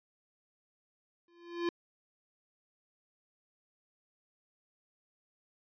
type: tone with exponential growth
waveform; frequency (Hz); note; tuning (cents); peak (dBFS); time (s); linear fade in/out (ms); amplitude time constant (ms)
square; 343.9; F4; -27; -28; 1.28-1.69; 2; 89
effects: resampled to 11025 Hz